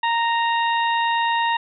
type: harmonic tone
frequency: 929 Hz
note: A#5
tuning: 6 cents flat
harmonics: 1 / 2 / 3 / 4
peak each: -19 / -25 / -29 / -31 dBFS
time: 0.03-1.57 s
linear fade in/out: 5 ms
effects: none